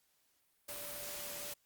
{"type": "tone in noise", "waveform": "sine", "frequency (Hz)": 582, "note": "D5", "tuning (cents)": -16, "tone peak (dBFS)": -51, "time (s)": [0.68, 1.54], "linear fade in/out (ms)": 10, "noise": "white", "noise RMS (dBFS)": -44, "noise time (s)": [0.68, 1.54], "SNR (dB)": -10, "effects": ["white hiss -75 dBFS RMS until 1.65 s", "Opus 48 kbps"]}